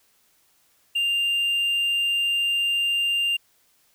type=tone with hard clipping; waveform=triangle; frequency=2794 Hz; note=F7; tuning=in tune; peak=-21 dBFS; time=0.95-3.37 s; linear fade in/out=10 ms; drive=5 dB; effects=white hiss -63 dBFS RMS until 3.94 s